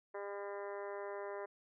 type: harmonic tone with a mistuned harmonic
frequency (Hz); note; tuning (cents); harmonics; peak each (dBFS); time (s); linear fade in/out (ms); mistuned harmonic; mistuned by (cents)
201.4; G3; +47; 2 / 3 / 4 / 5 / 6 / 7 / 8 / 9 / 10; -44 / -46 / -52 / -50 / -57 / -57 / -58 / -56 / -61; 0.14-1.46; 10; 7; -16
effects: none